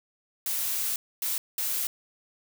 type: noise bursts at uneven times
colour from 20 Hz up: blue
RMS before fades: -29 dBFS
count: 3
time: 0.46-0.96 / 1.22-1.38 / 1.58-1.87 s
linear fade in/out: 2 ms
effects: none